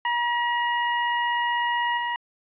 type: tone with level steps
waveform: 25% pulse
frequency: 956 Hz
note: A#5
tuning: 43 cents sharp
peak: -18 / -21 dBFS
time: 0.05-2.16 s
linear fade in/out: 2 ms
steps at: 1.97 s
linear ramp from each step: 10 ms
effects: resampled to 8000 Hz + 9-bit